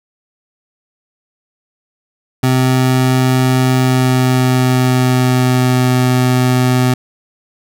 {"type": "tone with pitch glide", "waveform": "25% pulse", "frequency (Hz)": [128.9, 126.39], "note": ["C3", "B2"], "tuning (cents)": [-26, 40], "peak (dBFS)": -6, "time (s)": [2.43, 6.94], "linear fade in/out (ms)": 5, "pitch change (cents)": -34, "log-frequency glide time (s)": [3.47, 5.94], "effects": []}